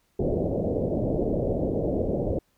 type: low-pass noise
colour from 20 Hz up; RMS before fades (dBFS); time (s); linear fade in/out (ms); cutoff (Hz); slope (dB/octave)
white; -26; 0.19-2.39; 5; 600; 48
effects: pink hiss -69 dBFS RMS until 2.57 s